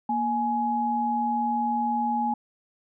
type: tone pair together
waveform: sine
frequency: 235.2 / 839 Hz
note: A#3 / G#5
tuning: +16 / +17 cents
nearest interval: octave + minor seventh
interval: 2201 cents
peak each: -28 / -24 dBFS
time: 0.09-2.34 s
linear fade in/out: 5 ms
effects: none